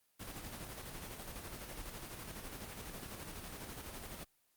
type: noise with tremolo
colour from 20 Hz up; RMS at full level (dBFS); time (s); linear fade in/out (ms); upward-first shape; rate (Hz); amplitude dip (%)
pink; -45; 0.19-4.25; 20; square; 12; 35
effects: white hiss -75 dBFS RMS until 4.56 s + Opus 24 kbps